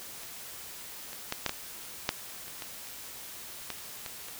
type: clicks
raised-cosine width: 0.2 ms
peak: -28 / -25 / -13 / -10 / -14 / -8 / -26 / -21 / -29 / -17 / -21 / -27 dBFS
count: 12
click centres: 0.234 / 1.131 / 1.324 / 1.463 / 1.494 / 2.091 / 2.481 / 2.622 / 2.871 / 3.703 / 4.062 / 4.285 s
effects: white hiss -44 dBFS RMS until 4.39 s